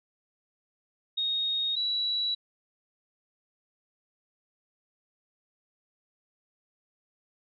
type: tone pair in turn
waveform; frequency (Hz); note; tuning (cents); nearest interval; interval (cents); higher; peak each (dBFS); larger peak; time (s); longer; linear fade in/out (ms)
sine; 3729 / 3921; A#7 / B7; 0 / -13; minor second; 87; second; -26; neither; 1.17-1.76 / 1.76-2.35; neither; 10
effects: none